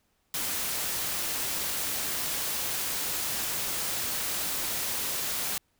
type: noise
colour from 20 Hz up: white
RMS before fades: -31 dBFS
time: 0.34-5.58 s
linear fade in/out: 2 ms
effects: pink hiss -72 dBFS RMS until 5.79 s